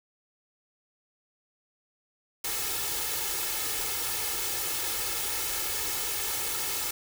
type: noise with comb filter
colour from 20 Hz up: white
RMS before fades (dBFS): -31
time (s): 2.44-6.91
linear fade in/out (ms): 5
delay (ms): 2.3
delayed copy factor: +0.75
effects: none